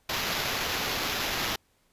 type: noise with sample-and-hold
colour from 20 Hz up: white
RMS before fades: -30 dBFS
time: 0.09-1.56 s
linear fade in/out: 5 ms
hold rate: 8820 Hz
effects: pink hiss -68 dBFS RMS until 1.92 s + resampled to 32000 Hz